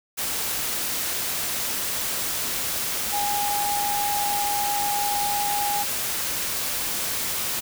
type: tone in noise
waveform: sine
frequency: 820 Hz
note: G#5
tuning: 22 cents flat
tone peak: -24 dBFS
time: 3.12-5.84 s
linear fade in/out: 20 ms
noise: white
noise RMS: -27 dBFS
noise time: 0.17-7.61 s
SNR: 0 dB
effects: none